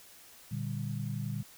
sine chord, G minor, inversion first, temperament equal, 116.54 / 146.83 / 196 Hz, Bb2 / D3 / G3, 0 / 0 / 0 cents, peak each -36 / -37 / -39 dBFS, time 0.51-1.43 s, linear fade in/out 10 ms, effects white hiss -55 dBFS RMS until 1.57 s

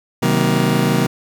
30% pulse chord, C half-diminished seventh, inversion none, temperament just, 130.81 / 156.98 / 188.37 / 235.5 Hz, C3 / Eb3 / Gb3 / Bb3, 0 / +16 / +31 / +18 cents, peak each -17 dBFS, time 0.22-1.07 s, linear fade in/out 10 ms, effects none

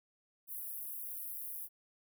pink high-pass noise, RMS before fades -43 dBFS, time 0.47-1.69 s, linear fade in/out 50 ms, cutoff 11000 Hz, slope 48 dB/octave, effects none

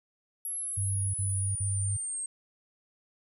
sine linear sweep, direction down, 11270 to 8372 Hz, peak -32 dBFS, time 0.45-2.26 s, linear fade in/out 2 ms
sine tone bursts, 98 Hz, G2, in tune, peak -28 dBFS, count 3, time 0.77-1.97 s, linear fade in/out 10 ms, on 370 ms, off 45 ms
effects none

